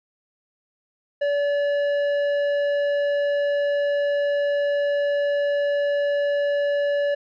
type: tone with tanh clipping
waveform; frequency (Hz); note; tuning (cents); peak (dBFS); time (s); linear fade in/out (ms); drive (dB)
sine; 574; D5; -40; -21; 1.21-7.15; 10; 10
effects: none